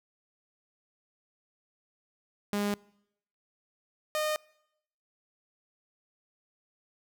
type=tone pair in turn; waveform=sawtooth; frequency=204.5 / 612.8 Hz; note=G#3 / D#5; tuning=-26 / -27 cents; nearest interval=octave + perfect fifth; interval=1899 cents; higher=second; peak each=-24 dBFS; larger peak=neither; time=2.53-2.74 / 4.15-4.36 s; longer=neither; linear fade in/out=0 ms; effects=noise-tail reverb RT60 0.8 s tail -25 dB re dry